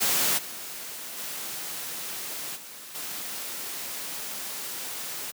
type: noise with level steps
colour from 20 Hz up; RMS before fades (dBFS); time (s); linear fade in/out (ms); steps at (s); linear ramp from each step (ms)
white; -24 / -38 / -35 / -43 / -35; 0-5.32; 20; 0.37 / 1.17 / 2.55 / 2.94; 20
effects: high-pass 150 Hz 12 dB/octave